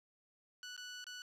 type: tone with dropouts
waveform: 15% pulse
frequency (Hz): 1480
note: F#6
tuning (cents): 0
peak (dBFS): -39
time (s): 0.63-1.22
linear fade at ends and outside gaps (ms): 1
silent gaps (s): 0.765-0.777 / 1.042-1.067
effects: low-pass 9000 Hz 12 dB/octave